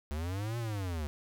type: linear two-way sweep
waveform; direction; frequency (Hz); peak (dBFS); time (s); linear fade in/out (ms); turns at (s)
square; up then down; 71.2 to 120 to 71.2; -34; 0.11-1.07; 0; 0.58
effects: none